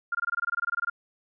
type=tone bursts; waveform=sine; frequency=1400 Hz; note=F6; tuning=4 cents sharp; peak=-24 dBFS; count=16; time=0.12-0.899 s; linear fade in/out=5 ms; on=29 ms; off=21 ms; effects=none